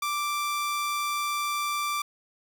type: tone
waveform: sawtooth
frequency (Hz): 1174.7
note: D6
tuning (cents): 0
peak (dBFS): -23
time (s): 0.02-2.02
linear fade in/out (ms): 5
effects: none